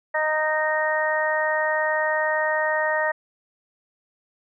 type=harmonic tone; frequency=309.6 Hz; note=D#4; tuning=9 cents flat; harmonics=2 / 3 / 4 / 5 / 6; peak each=-24 / -27 / -32 / -33 / -24 dBFS; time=0.14-3.12 s; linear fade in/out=10 ms; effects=none